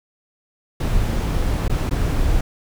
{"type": "noise with dropouts", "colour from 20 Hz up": "brown", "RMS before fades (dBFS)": -19, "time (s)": [0.8, 2.41], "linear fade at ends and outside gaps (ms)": 5, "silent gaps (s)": [[1.681, 1.696], [1.895, 1.909]], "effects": []}